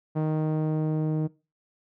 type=tone with low-pass filter sweep; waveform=sawtooth; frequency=155.56 Hz; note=D#3; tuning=in tune; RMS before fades=-26 dBFS; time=0.15-1.28 s; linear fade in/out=20 ms; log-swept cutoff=770 to 420 Hz; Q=0.87; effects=noise-tail reverb RT60 0.3 s tail -21 dB re dry